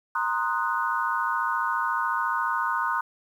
sine chord, C half-diminished seventh, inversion third, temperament equal, 932.3 / 1046.5 / 1244.5 / 1480 Hz, Bb5 / C6 / Eb6 / Gb6, 0 / 0 / 0 / 0 cents, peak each -29 dBFS, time 0.15-3.01 s, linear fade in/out 5 ms, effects 9-bit

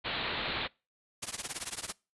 white low-pass noise, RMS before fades -35 dBFS, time 0.04-0.68 s, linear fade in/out 20 ms, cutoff 4200 Hz, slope 96 dB/octave
white noise with tremolo, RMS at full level -33 dBFS, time 1.22-1.93 s, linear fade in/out 10 ms, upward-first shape triangle, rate 18 Hz, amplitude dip 100%
effects noise-tail reverb RT60 0.3 s tail -25 dB re dry + resampled to 24000 Hz

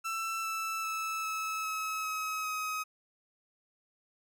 30% pulse tone with pitch steps, 1333 / 1321.5 / 1310.1 / 1298.8 / 1287.6 / 1276.5 / 1265.5 Hz, E6 / E6 / E6 / E6 / E6 / D#6 / D#6, +19 / +4 / -11 / -26 / -41 / +44 / +29 cents, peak -30 dBFS, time 0.04-2.84 s, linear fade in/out 20 ms, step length 400 ms, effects none

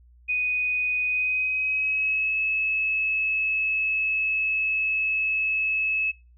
sine tone with pitch glide, 2489 to 2590 Hz, D#7 to E7, 0 to -31 cents, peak -22 dBFS, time 0.28-6.12 s, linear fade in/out 20 ms, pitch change +69 cents, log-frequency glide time 1.06-2.37 s, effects noise-tail reverb RT60 0.3 s tail -23 dB re dry + added 60 Hz sine -51 dBFS peak until 6.37 s

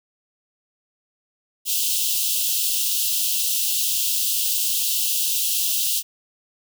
white high-pass noise, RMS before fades -22 dBFS, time 1.65-6.03 s, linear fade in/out 50 ms, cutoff 2700 Hz, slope 96 dB/octave, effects none

